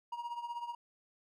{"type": "tone with tremolo", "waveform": "triangle", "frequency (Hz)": 949, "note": "A#5", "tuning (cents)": 31, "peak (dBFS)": -33, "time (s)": [0.12, 0.75], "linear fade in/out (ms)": 5, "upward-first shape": "triangle", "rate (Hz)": 16, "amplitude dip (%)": 80, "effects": []}